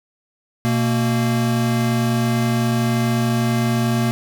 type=tone pair together; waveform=square; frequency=122.5 / 231.2 Hz; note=B2 / A#3; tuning=-14 / -14 cents; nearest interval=major seventh; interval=1100 cents; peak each=-20 dBFS; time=0.65-4.11 s; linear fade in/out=0 ms; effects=none